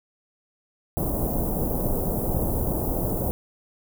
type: band-stop noise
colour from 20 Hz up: pink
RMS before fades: -25 dBFS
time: 0.97-3.31 s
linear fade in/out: 0 ms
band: 730 to 13000 Hz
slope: 24 dB/octave
effects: none